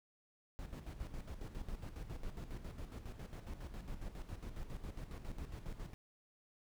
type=noise with tremolo; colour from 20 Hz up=brown; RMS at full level=-44 dBFS; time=0.59-5.94 s; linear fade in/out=0 ms; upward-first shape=square; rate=7.3 Hz; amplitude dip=60%; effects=none

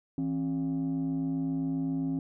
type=tone pair together; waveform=sine; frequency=162.42 / 270 Hz; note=E3 / C#4; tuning=-25 / -45 cents; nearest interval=major sixth; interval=880 cents; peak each=-31 / -27 dBFS; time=0.18-2.19 s; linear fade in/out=2 ms; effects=tanh soft clip ceiling -25 dBFS

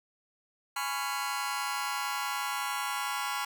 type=chord; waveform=sawtooth; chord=C# dominant seventh; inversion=second; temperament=just; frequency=831.5 / 997.9 / 1108.7 / 1385.9 Hz; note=G#5 / B5 / C#6 / E#6; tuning=+2 / +18 / 0 / -14 cents; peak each=-33 dBFS; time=0.76-3.45 s; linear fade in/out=5 ms; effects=none

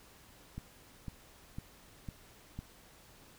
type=click train; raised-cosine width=5 ms; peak=-28 dBFS; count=5; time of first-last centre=0.58-2.59 s; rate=1.99 Hz; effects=pink hiss -59 dBFS RMS until 3.38 s

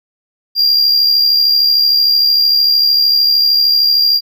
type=tone with amplitude modulation; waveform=triangle; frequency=4779 Hz; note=D8; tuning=29 cents sharp; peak=-5 dBFS; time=0.55-4.21 s; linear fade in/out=50 ms; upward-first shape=sine; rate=73.2 Hz; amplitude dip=45%; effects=none

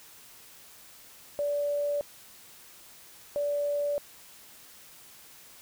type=tone pair in turn; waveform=sine; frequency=579 / 579 Hz; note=D5 / D5; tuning=-25 / -25 cents; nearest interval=unison; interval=0 cents; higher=neither; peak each=-26 dBFS; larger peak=neither; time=1.39-2.01 / 3.36-3.98 s; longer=neither; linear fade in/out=0 ms; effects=white hiss -52 dBFS RMS until 5.61 s

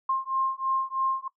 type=beating tone pair; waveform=sine; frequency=1060 / 1063.1 Hz; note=C6 / C6; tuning=+22 / +27 cents; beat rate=3.1 Hz; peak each=-28 dBFS; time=0.09-1.28 s; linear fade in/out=5 ms; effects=noise-tail reverb RT60 0.1 s tail -19 dB re dry

